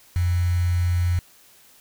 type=tone with quantisation; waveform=sine; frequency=87.9 Hz; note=F2; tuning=12 cents sharp; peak=-18 dBFS; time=0.16-1.19 s; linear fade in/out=0 ms; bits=6; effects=white hiss -53 dBFS RMS until 1.8 s